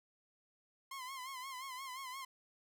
sawtooth tone with vibrato, 1046.5 Hz, C6, in tune, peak -40 dBFS, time 0.91-2.25 s, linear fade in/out 5 ms, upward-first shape sine, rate 5.7 Hz, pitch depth 82 cents each way, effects none

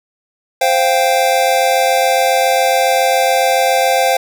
square chord, C suspended fourth, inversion none, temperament just, 523.3 / 697.7 / 784.9 Hz, C5 / F5 / G5, 0 / -2 / +2 cents, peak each -16 dBFS, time 0.61-4.17 s, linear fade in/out 5 ms, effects none

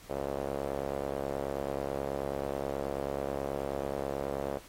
sawtooth tone with band-pass filter, 69.3 Hz, C#2, in tune, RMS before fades -35 dBFS, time 0.09-4.59 s, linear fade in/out 20 ms, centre 550 Hz, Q 2.6, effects pink hiss -54 dBFS RMS until 4.68 s + AAC 48 kbps

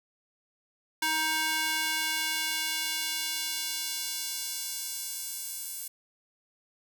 square tone with high-pass filter sweep, 314.7 Hz, D#4, 20 cents sharp, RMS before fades -32 dBFS, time 1.02-5.88 s, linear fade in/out 5 ms, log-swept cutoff 1200 to 9400 Hz, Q 0.84, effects none

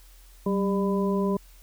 harmonic tone with a mistuned harmonic, 200 Hz, G3, 35 cents sharp, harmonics 1 / 2 / 3 / 5, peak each -24 / -27 / -34 / -33 dBFS, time 0.46-1.37 s, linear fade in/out 5 ms, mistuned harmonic 1, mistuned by -66 cents, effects added 43 Hz sine -49 dBFS peak until 1.62 s + white hiss -57 dBFS RMS until 1.62 s

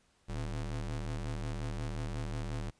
40% pulse ring-modulated tone, 77.78 Hz, D#2, in tune, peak -31 dBFS, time 0.28-2.71 s, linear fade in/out 20 ms, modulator 36.1 Hz, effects pink hiss -70 dBFS RMS until 2.79 s + resampled to 22050 Hz

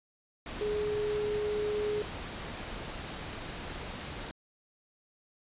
sine tone in noise, 419.7 Hz, G#4, 18 cents sharp, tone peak -29 dBFS, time 0.61-2.02 s, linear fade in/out 0 ms, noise pink, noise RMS -40 dBFS, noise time 0.46-4.31 s, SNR +8 dB, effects resampled to 8000 Hz

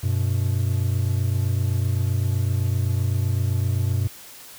triangle tone pair together, 95.67 / 123.47 Hz, G2 / B2, -42 / 0 cents, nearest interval major third, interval 442 cents, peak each -19 / -22 dBFS, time 0.03-4.08 s, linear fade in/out 10 ms, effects white hiss -43 dBFS RMS until 4.58 s

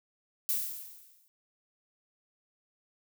violet noise with exponential decay, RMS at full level -28 dBFS, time 0.49-1.28 s, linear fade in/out 0 ms, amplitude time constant 170 ms, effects none

